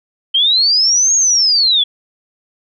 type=linear two-way sweep; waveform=sine; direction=up then down; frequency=3077 to 6645 to 3320 Hz; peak=-9 dBFS; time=0.34-1.84 s; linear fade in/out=10 ms; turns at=1.15 s; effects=none